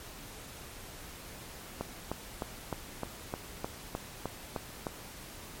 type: click train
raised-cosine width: 1 ms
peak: -19 dBFS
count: 11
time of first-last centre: 1.81-4.868 s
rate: 3.27 Hz
effects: pink hiss -47 dBFS RMS until 5.6 s + MP3 64 kbps